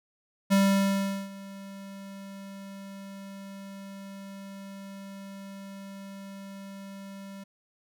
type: tone with ADSR envelope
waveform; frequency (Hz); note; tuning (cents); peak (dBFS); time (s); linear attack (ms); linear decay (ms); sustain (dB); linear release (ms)
square; 196.2; G3; +2; -19; 0.5-7.44; 26; 760; -22; 9
effects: none